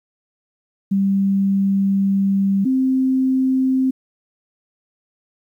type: tone pair in turn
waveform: sine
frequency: 196 / 261.6 Hz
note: G3 / C4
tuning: 0 / 0 cents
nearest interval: perfect fourth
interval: 500 cents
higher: second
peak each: -14 dBFS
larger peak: neither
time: 0.91-2.65 / 2.65-3.91 s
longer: first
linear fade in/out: 10 ms
effects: 9-bit